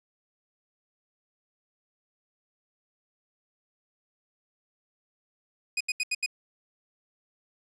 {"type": "tone bursts", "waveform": "sawtooth", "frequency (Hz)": 2489, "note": "D#7", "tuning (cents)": 0, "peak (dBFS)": -22, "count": 5, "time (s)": [5.77, 6.262], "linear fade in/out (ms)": 5, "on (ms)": 36, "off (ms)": 78, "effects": ["resampled to 22050 Hz"]}